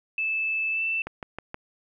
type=tone with pitch glide; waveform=sine; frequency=2626 to 2661 Hz; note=E7 to E7; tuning=-7 to +16 cents; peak=-24 dBFS; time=0.18-1.02 s; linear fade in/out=2 ms; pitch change=+23 cents; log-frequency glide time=0.71-0.83 s
type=click train; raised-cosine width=0.5 ms; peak=-19 dBFS; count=4; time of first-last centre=1.07-1.544 s; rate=6.33 Hz
effects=none